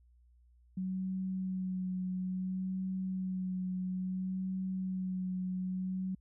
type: tone with vibrato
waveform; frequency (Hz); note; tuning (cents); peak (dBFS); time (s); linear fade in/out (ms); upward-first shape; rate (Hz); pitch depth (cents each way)
sine; 186.2; F#3; +11; -33; 0.77-6.15; 5; sine; 0.59; 18
effects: added 60 Hz sine -61 dBFS peak until 6.2 s